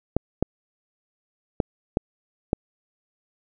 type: clicks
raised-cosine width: 2 ms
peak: -6 dBFS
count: 5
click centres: 0.166 / 0.426 / 1.602 / 1.971 / 2.531 s
effects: none